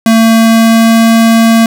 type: tone with pitch glide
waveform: square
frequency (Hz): 225.5 to 227.1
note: A3 to A#3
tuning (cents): +43 to -45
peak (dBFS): -4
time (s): 0.06-1.66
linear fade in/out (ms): 2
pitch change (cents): +12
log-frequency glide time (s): 0.19-1.06
effects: none